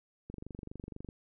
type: click train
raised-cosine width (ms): 3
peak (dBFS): -30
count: 20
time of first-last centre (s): 0.3-1.088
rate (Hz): 24.1
effects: none